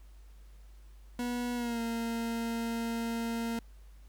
40% pulse tone with pitch glide, 243.1 to 230.7 Hz, B3 to A#3, -27 to -18 cents, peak -31 dBFS, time 1.19-3.59 s, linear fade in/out 2 ms, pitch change -91 cents, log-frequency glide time 1.55-1.8 s, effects added 50 Hz sine -50 dBFS peak until 4.08 s + pink hiss -67 dBFS RMS until 4.08 s

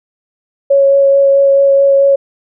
sine tone with vibrato, 553 Hz, C#5, 4 cents flat, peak -5 dBFS, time 0.7-2.16 s, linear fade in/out 10 ms, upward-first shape sine, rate 4.6 Hz, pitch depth 9 cents each way, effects none

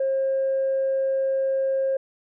sine tone, 536 Hz, C5, 42 cents sharp, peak -19 dBFS, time 0-1.97 s, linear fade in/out 5 ms, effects tanh soft clip ceiling -17 dBFS

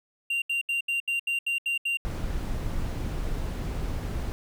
triangle tone bursts, 2772 Hz, F7, 14 cents flat, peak -23 dBFS, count 9, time 0.3-1.972 s, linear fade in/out 5 ms, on 120 ms, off 74 ms
brown noise, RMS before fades -30 dBFS, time 2.05-4.32 s, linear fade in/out 0 ms
effects none

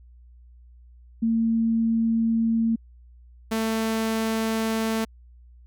sine / sawtooth tone pair in turn, 227 / 222.7 Hz, A#3 / A3, -46 / +21 cents, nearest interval unison, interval 33 cents, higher first, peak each -19 dBFS, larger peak neither, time 1.22-2.76 / 3.51-5.05 s, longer neither, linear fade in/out 10 ms, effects added 60 Hz sine -47 dBFS peak until 5.66 s

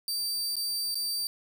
sawtooth tone with dropouts, 4651 Hz, D8, 18 cents flat, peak -26 dBFS, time 0.08-1.27 s, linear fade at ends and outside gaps 1 ms, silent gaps 0.556-0.566 / 0.945-0.954 s, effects 10-bit

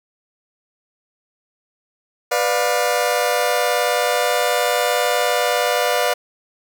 sawtooth chord, B diminished, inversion none, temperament just, 493.9 / 592.7 / 711.2 Hz, B4 / D5 / F5, 0 / +16 / +31 cents, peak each -17 dBFS, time 2.31-6.14 s, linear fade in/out 10 ms, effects none

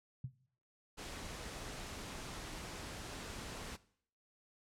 sine tone with exponential decay, 130.4 Hz, C3, 5 cents flat, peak -35 dBFS, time 0.24-0.34 s, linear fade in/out 5 ms, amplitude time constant 21 ms
pink noise, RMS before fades -46 dBFS, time 0.97-3.77 s, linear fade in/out 20 ms
effects noise-tail reverb RT60 0.6 s tail -19 dB re dry + low-pass 9000 Hz 12 dB/octave

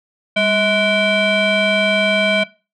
sine tone with frequency modulation, 1480 Hz, F#6, in tune, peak -11 dBFS, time 0.36-2.44 s, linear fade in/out 10 ms, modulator 840 Hz, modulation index 1.9, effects noise-tail reverb RT60 0.3 s tail -20 dB re dry + tanh soft clip ceiling -10 dBFS

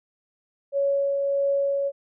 sine tone with tremolo, 558 Hz, C#5, 11 cents sharp, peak -19 dBFS, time 0.72-1.92 s, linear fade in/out 50 ms, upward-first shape triangle, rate 1.6 Hz, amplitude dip 30%, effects none

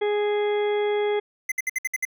harmonic tone, 415.3 Hz, G#4, in tune, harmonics 1 / 2 / 3 / 4 / 5 / 6 / 8, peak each -21 / -31 / -43 / -40 / -35 / -48 / -40 dBFS, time 0.01-1.2 s, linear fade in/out 10 ms
square tone bursts, 2053 Hz, C7, 33 cents flat, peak -23 dBFS, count 7, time 1.49-2.052 s, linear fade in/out 5 ms, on 28 ms, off 61 ms
effects none

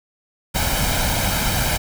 pink noise with comb filter, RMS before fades -20 dBFS, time 0.54-1.78 s, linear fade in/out 20 ms, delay 1.3 ms, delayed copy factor +0.6, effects none

